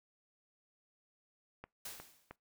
clicks, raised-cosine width 0.5 ms, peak -32 dBFS, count 3, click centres 1.64 / 2 / 2.31 s
white noise with exponential decay, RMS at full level -43 dBFS, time 1.85-2.36 s, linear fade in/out 5 ms, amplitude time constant 110 ms
effects noise-tail reverb RT60 0.2 s tail -24 dB re dry

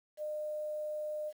sine tone with quantisation, 606 Hz, D#5, 46 cents flat, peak -35 dBFS, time 0.17-1.33 s, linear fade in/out 50 ms, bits 10, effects none

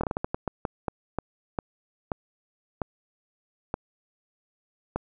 slowing click train, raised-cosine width 1 ms, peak -13 dBFS, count 16, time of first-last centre 0.01-4.96 s, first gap 25 ms, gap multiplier 1.32, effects none

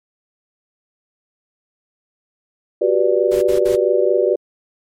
sine chord, G major seventh, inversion third, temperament just, 367.5 / 392 / 490 / 588 Hz, F#4 / G4 / B4 / D5, -12 / 0 / -14 / +2 cents, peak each -18 dBFS, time 2.81-4.36 s, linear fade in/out 10 ms
pink noise bursts, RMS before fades -32 dBFS, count 3, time 3.31-3.76 s, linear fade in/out 10 ms, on 110 ms, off 60 ms
effects MP3 64 kbps

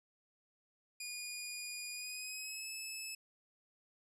15% pulse tone with pitch glide, 2445 to 2605 Hz, D#7 to E7, -31 to -21 cents, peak -35 dBFS, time 1-3.15 s, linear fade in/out 5 ms, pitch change +110 cents, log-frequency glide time 1.92-2.69 s, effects resampled to 32000 Hz

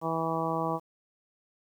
harmonic tone, 163.1 Hz, E3, 18 cents flat, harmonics 1 / 2 / 3 / 4 / 5 / 6 / 7, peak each -35 / -35 / -35 / -35 / -35 / -35 / -35 dBFS, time 0.01-0.8 s, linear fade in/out 50 ms, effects 10-bit

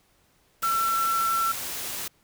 sine tone in noise, 1344 Hz, E6, 33 cents sharp, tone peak -22 dBFS, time 0.63-1.52 s, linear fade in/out 5 ms, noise white, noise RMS -33 dBFS, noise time 0.62-2.08 s, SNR +8 dB, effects pink hiss -64 dBFS RMS until 2.23 s

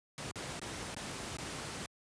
pink noise with dropouts, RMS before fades -41 dBFS, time 0.18-1.86 s, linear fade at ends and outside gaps 0 ms, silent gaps 0.312-0.357 / 0.595-0.616 / 0.946-0.965 / 1.369-1.385 s, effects high-pass 80 Hz 12 dB/octave + resampled to 22050 Hz

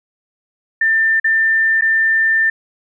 sine tone with dropouts, 1790 Hz, A6, 29 cents sharp, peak -11 dBFS, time 0.81-2.5 s, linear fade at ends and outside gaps 5 ms, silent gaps 1.199-1.243 / 1.811-1.82 s, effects none

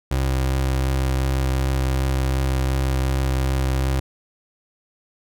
30% pulse tone with vibrato, 66 Hz, C2, 16 cents sharp, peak -16 dBFS, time 0.11-4 s, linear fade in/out 5 ms, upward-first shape triangle, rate 2.7 Hz, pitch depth 16 cents each way, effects none

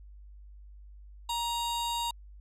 sawtooth tone pair together, 940 / 1880 Hz, A#5 / A#6, +14 / +14 cents, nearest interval octave, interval 1200 cents, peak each -26 / -32 dBFS, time 1.29-2.11 s, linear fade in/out 5 ms, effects added 50 Hz sine -47 dBFS peak until 2.4 s + low-pass 12000 Hz 12 dB/octave

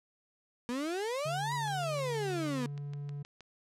35% pulse exponential two-way sweep, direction up then down, 235 to 1000 to 235 Hz, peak -31 dBFS, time 0.69-2.66 s, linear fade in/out 0 ms, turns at 1.54 s
triangle tone, 143.6 Hz, D3, 39 cents flat, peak -35 dBFS, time 1.25-3.23 s, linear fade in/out 10 ms
click train, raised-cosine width 0.2 ms, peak -34 dBFS, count 13, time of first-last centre 1.52-3.407 s, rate 6.36 Hz
effects low-pass 10000 Hz 12 dB/octave

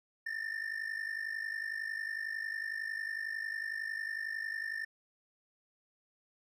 triangle ring-modulated tone, 1795 Hz, A6, 34 cents sharp, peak -31 dBFS, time 0.26-4.85 s, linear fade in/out 5 ms, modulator 25.5 Hz, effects none

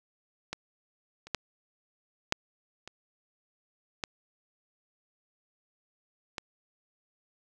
clicks, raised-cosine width 0.2 ms, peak -17 / -29 / -11 / -7 / -25 / -14 / -17 dBFS, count 7, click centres 0.53 / 1.27 / 1.347 / 2.324 / 2.876 / 4.038 / 6.382 s, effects none

